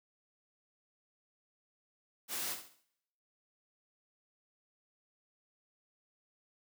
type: noise with echo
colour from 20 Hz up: white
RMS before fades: -38 dBFS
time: 2.28-2.57 s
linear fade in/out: 50 ms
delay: 66 ms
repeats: 4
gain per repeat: -9 dB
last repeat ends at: 2.834 s
effects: noise-tail reverb RT60 0.8 s tail -21 dB re dry + high-pass 150 Hz 12 dB/octave